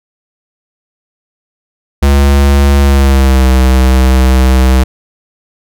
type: tone with pitch glide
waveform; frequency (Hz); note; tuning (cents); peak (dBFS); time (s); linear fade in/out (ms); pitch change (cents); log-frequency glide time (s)
square; 70.1 to 64.65; C#2 to C2; +20 to -20; -5; 2.02-4.84; 10; -140; 2.81-3.48
effects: none